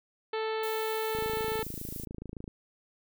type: harmonic tone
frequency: 440 Hz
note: A4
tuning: in tune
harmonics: 1 / 2 / 3 / 4 / 5 / 6 / 7 / 8 / 9 / 10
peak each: -31 / -37 / -41 / -43 / -45 / -47 / -48 / -49 / -50 / -51 dBFS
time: 0.33-1.63 s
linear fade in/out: 5 ms
type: noise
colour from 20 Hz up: violet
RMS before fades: -42 dBFS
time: 0.63-2.05 s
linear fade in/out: 5 ms
type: click train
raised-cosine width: 3 ms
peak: -27 dBFS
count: 37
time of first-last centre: 1.15-2.478 s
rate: 27.1 Hz
effects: none